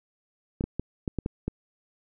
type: clicks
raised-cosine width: 3 ms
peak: -15 dBFS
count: 7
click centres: 0.609 / 0.64 / 0.796 / 1.078 / 1.187 / 1.261 / 1.48 s
effects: none